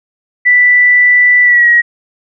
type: tone with pitch glide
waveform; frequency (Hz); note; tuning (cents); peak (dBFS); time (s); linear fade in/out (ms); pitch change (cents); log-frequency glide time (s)
sine; 1975 to 1901.1; B6 to A#6; 0 to +34; -4; 0.45-1.82; 20; -66; 1.43-1.68
effects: none